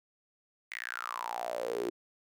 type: tone with high-pass filter sweep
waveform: sawtooth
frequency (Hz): 59.1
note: A#1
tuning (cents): +24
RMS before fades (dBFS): -37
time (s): 0.71-1.9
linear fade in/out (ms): 10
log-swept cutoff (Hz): 2100 to 350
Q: 8.4
effects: none